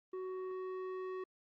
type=tone with low-pass filter sweep; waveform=square; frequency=372.8 Hz; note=F#4; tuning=13 cents sharp; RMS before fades=-42 dBFS; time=0.13-1.24 s; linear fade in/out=5 ms; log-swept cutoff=940 to 1600 Hz; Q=0.93; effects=Opus 32 kbps